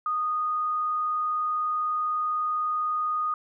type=tone; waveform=sine; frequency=1236 Hz; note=D#6; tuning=12 cents flat; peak=-24 dBFS; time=0.06-3.34 s; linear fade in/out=2 ms; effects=none

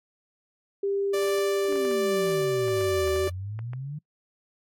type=tone with pitch glide; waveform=sine; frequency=397.3 to 380.2 Hz; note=G4 to F#4; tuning=+23 to +47 cents; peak=-23 dBFS; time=0.83-3.28 s; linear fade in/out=5 ms; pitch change=-76 cents; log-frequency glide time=1.49-2.85 s
type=tone with tremolo; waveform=sawtooth; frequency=587.3 Hz; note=D5; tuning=in tune; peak=-23 dBFS; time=1.13-3.3 s; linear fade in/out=10 ms; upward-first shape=triangle; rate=1.2 Hz; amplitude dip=35%
type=exponential two-way sweep; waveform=sine; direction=down then up; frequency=303.5 to 75.7 to 153.4 Hz; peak=-31 dBFS; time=1.68-3.99 s; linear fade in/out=10 ms; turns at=3.11 s
type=clicks; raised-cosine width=0.5 ms; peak=-27 dBFS; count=11; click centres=1.725 / 1.758 / 1.852 / 1.913 / 2.682 / 2.811 / 3.077 / 3.161 / 3.275 / 3.591 / 3.734 s
effects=noise-tail reverb RT60 0.1 s tail -24 dB re dry + MP3 64 kbps

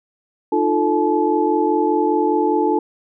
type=tone cluster; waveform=sine; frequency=305.2 / 350.2 / 439.7 / 861 Hz; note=D#4 / F4 / A4 / A5; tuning=-33 / +5 / -1 / -38 cents; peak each=-20 dBFS; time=0.52-2.79 s; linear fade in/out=5 ms; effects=none

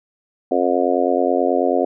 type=harmonic tone; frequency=89.3 Hz; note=F2; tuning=39 cents sharp; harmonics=3 / 4 / 5 / 6 / 7 / 8; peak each=-22 / -22 / -22 / -22 / -22 / -22 dBFS; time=0.51-1.85 s; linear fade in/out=5 ms; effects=none

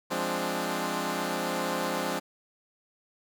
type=chord; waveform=10% pulse; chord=D half-diminished seventh; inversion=first; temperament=equal; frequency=174.61 / 207.7 / 261.6 / 293.7 Hz; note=F3 / Ab3 / C4 / D4; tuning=0 / 0 / 0 / 0 cents; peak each=-26 dBFS; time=0.1-2.2 s; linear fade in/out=20 ms; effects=none

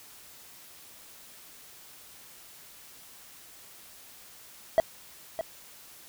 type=tone with echo; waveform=triangle; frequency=652 Hz; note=E5; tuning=19 cents flat; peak=-14 dBFS; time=4.78-4.8 s; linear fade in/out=0 ms; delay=610 ms; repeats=1; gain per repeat=-11 dB; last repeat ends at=5.41 s; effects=white hiss -51 dBFS RMS until 6.08 s

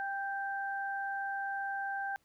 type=tone pair together; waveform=sine; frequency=790.6 / 1568 Hz; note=G5 / G6; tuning=+15 / 0 cents; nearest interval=octave; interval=1185 cents; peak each=-36 / -37 dBFS; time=0-2.16 s; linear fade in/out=0 ms; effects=pink hiss -73 dBFS RMS until 2.24 s

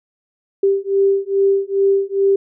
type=beating tone pair; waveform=sine; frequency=392.1 / 394.5 Hz; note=G4 / G4; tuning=0 / +11 cents; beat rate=2.4 Hz; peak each=-16 dBFS; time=0.63-2.36 s; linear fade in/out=5 ms; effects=none

